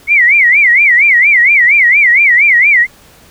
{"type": "tone with vibrato", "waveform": "sine", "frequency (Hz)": 2123, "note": "C7", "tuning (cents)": 25, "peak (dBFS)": -4, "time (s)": [0.07, 2.87], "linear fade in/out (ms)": 50, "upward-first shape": "sine", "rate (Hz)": 4.3, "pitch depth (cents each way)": 210, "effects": ["pink hiss -42 dBFS RMS until 3.3 s"]}